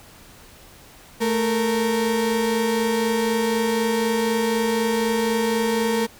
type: tone pair together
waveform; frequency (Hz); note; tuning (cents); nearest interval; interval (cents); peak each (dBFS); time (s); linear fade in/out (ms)
35% pulse; 220 / 464; A3 / A#4; 0 / -8; octave + minor second; 1292; -21 / -20; 1.2-6.07; 20
effects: pink hiss -47 dBFS RMS until 6.19 s